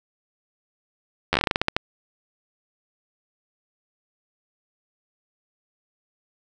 slowing click train, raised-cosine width 0.3 ms, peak -3 dBFS, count 13, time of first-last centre 1.33-1.765 s, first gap 11 ms, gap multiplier 1.2, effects none

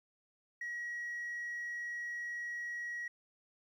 sine tone, 1909 Hz, A#6, 41 cents sharp, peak -36 dBFS, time 0.61-3.08 s, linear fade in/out 5 ms, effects tanh soft clip ceiling -36 dBFS + 12-bit

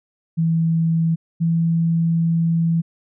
sine tone pair in turn, 164 / 165.91 Hz, E3 / E3, -9 / +11 cents, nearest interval unison, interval 20 cents, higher second, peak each -15 / -15 dBFS, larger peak neither, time 0.37-1.16 / 1.4-2.82 s, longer second, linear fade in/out 20 ms, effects none

